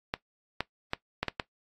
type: clicks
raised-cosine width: 0.3 ms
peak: -12 dBFS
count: 6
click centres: 0.139 / 0.606 / 0.934 / 1.23 / 1.283 / 1.398 s
effects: noise-tail reverb RT60 0.1 s tail -19 dB re dry + AAC 32 kbps